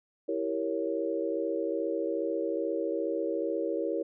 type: chord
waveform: sine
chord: E diminished seventh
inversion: none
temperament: equal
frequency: 329.6 / 392 / 466.2 / 554.4 Hz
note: E4 / G4 / Bb4 / Db5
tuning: 0 / 0 / 0 / 0 cents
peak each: -33 / -35 / -33 / -34 dBFS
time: 0.28-4.03 s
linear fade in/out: 10 ms
effects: none